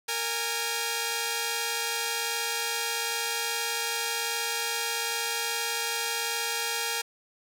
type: tone pair together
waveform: 5% pulse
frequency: 462.5 / 824 Hz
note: A#4 / G#5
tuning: -14 / -14 cents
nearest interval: minor seventh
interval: 1000 cents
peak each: -19 dBFS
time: 0.08-7.02 s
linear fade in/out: 10 ms
effects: none